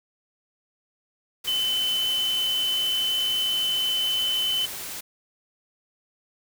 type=tone in noise; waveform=sine; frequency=3037 Hz; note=F#7; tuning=44 cents sharp; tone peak=-22 dBFS; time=1.47-4.66 s; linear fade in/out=10 ms; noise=white; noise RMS=-35 dBFS; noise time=1.44-5.01 s; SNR=+10 dB; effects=none